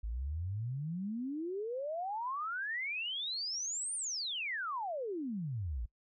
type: exponential two-way sweep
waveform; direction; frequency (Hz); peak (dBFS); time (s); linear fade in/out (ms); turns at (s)
sine; up then down; 51.5 to 9310 to 51.5; -35; 0.03-5.86; 10; 3.95
effects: noise-tail reverb RT60 0.1 s tail -22 dB re dry